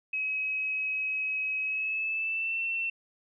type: tone with pitch glide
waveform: sine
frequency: 2551 to 2695 Hz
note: D#7 to E7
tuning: +43 to +38 cents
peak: -28 dBFS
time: 0.13-2.9 s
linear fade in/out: 5 ms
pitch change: +95 cents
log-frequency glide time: 1.64-2.63 s
effects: none